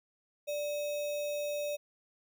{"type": "tone with sample-and-hold", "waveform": "sine", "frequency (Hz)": 587.3, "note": "D5", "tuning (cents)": 0, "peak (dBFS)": -32, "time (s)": [0.47, 1.77], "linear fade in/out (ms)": 20, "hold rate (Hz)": 3150, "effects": []}